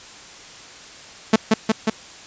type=tone with echo; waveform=sawtooth; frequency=220 Hz; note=A3; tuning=in tune; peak=-6 dBFS; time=1.33-1.36 s; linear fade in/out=5 ms; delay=180 ms; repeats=3; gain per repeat=-2 dB; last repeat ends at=1.9 s; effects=white hiss -41 dBFS RMS until 2.26 s + resampled to 16000 Hz